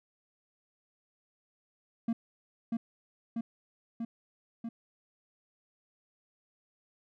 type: tone with echo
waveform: triangle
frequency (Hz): 230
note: A#3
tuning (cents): -23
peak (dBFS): -25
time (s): 2.08-2.13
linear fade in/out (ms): 5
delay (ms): 640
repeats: 4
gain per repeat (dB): -2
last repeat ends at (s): 4.69
effects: none